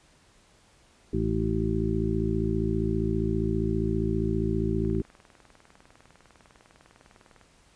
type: harmonic tone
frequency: 55 Hz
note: A1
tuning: in tune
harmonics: 1 / 2 / 3 / 4 / 6 / 7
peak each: -31 / -31 / -31 / -31 / -31 / -31 dBFS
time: 1.13-5.02 s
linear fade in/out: 5 ms
type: click train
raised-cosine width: 0.5 ms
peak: -37 dBFS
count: 52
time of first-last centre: 4.85-7.413 s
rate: 19.9 Hz
effects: pink hiss -60 dBFS RMS until 7.75 s + resampled to 22050 Hz